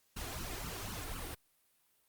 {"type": "noise with flanger", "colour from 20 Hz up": "pink", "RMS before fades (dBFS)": -42, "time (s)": [0.16, 1.35], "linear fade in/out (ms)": 10, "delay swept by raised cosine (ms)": [0.7, 2.9], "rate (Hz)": 4, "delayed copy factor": 0.8, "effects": ["white hiss -73 dBFS RMS until 2.08 s", "Opus 48 kbps"]}